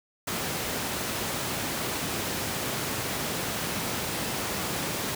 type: high-pass noise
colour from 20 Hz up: pink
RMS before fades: -31 dBFS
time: 0.27-5.15 s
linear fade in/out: 5 ms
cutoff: 110 Hz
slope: 12 dB/octave
effects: none